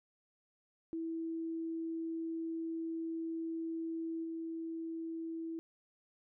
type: tone with level steps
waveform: sine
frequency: 327.6 Hz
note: E4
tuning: 11 cents flat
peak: -36 / -38 dBFS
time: 0.93-5.59 s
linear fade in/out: 0 ms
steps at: 4.23 s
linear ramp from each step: 20 ms
effects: none